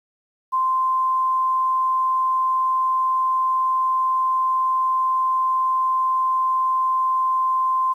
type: tone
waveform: sine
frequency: 1041 Hz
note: C6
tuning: 9 cents flat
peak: -17 dBFS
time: 0.52-7.94 s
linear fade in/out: 20 ms
effects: 9-bit